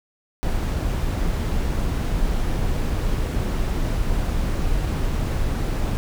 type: noise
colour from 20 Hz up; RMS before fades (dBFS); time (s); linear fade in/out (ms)
brown; -22; 0.43-5.97; 0
effects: none